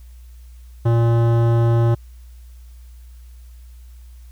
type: tone with hard clipping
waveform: sine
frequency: 116.54 Hz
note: A#2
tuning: in tune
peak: -15 dBFS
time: 0.85-1.95 s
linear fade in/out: 10 ms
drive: 16 dB
effects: added 60 Hz sine -38 dBFS peak until 4.31 s + white hiss -58 dBFS RMS until 4.31 s